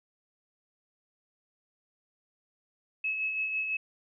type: tone with tremolo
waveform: sine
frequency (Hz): 2583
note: E7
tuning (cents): -36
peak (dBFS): -27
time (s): 3.04-3.77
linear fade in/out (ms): 5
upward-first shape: sine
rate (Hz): 6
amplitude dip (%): 40
effects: none